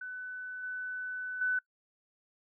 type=tone with level steps; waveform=sine; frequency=1500 Hz; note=F#6; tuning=23 cents sharp; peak=-38 / -35 / -27 dBFS; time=0.01-1.59 s; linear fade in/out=5 ms; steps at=0.63 / 1.41 s; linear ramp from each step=5 ms; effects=noise-tail reverb RT60 0.1 s tail -25 dB re dry